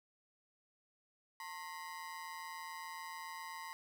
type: ring-modulated tone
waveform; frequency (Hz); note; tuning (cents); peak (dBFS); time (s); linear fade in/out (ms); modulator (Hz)
30% pulse; 987.8; B5; 0; -39; 1.4-3.73; 0; 83.6
effects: 11-bit